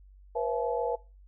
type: tone cluster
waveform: sine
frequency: 481.8 / 529 / 671 / 859 Hz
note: B4 / C5 / E5 / A5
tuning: -43 / +19 / +31 / -42 cents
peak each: -30 / -35 / -35 / -34 dBFS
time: 0.35-0.96 s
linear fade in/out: 10 ms
effects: noise-tail reverb RT60 0.3 s tail -22 dB re dry + added 48 Hz sine -51 dBFS peak until 1.27 s